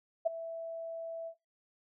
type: tone with ADSR envelope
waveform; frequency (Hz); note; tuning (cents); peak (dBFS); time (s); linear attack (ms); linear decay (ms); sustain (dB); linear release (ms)
sine; 660; E5; +2; -23; 0.25-1.35; 17; 13; -14; 80
effects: noise-tail reverb RT60 0.3 s tail -24 dB re dry

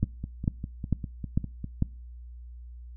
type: two click trains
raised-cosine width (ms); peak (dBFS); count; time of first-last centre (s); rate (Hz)
5; -11 / -21; 5 / 9; 0.03-1.824 / 0.04-1.643; 2.23 / 4.99
effects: noise-tail reverb RT60 0.4 s tail -25 dB re dry + added 60 Hz sine -41 dBFS peak until 2.96 s

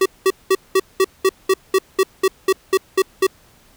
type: tone bursts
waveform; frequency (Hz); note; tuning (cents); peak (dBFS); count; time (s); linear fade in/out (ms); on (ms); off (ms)
square; 381.5; G4; -47; -12; 14; 0.01-3.268; 5; 47; 200
effects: pink hiss -52 dBFS RMS until 3.76 s

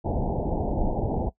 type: low-pass noise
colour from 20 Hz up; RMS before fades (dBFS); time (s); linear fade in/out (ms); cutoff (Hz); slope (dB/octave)
pink; -26; 0.04-1.3; 20; 880; 96
effects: noise-tail reverb RT60 0.1 s tail -19 dB re dry

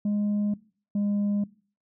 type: tone pair in turn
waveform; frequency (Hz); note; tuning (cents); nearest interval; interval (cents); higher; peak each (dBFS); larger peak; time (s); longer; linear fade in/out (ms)
sine; 206.7 / 204.1; G#3 / G#3; -8 / -30; unison; 22; first; -20; neither; 0.05-0.54 / 0.95-1.44; neither; 5
effects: noise-tail reverb RT60 0.4 s tail -21 dB re dry + tanh soft clip ceiling -22 dBFS

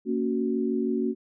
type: chord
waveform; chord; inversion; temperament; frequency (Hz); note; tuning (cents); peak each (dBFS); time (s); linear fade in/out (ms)
sine; F# major; first; just; 231.2 / 277.5 / 370; A#3 / C#4 / F#4; -14 / +2 / 0; -27 / -29 / -28; 0.05-1.15; 50
effects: none

